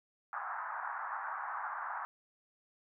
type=band-pass noise; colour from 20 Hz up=pink; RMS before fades=-40 dBFS; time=0.33-2.05 s; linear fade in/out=0 ms; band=800 to 1600 Hz; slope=48 dB/octave; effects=none